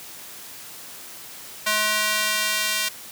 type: tone with high-pass filter sweep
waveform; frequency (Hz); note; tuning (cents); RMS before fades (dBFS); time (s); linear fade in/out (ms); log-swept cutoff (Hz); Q
square; 213.1; G#3; +45; -23; 1.66-2.89; 10; 1300 to 2400; 0.78
effects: white hiss -40 dBFS RMS until 3.11 s + high-pass 80 Hz 12 dB/octave